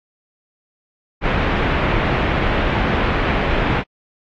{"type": "low-pass noise", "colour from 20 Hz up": "pink", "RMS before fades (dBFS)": -18, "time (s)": [1.21, 3.84], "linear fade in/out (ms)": 50, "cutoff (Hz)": 2700, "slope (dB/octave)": 24, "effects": ["AAC 48 kbps"]}